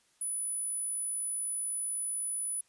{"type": "tone", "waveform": "sine", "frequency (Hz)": 9956, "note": "D#9", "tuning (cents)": 0, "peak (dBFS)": -31, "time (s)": [0.21, 2.61], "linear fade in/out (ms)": 5, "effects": ["white hiss -69 dBFS RMS until 2.68 s", "resampled to 24000 Hz"]}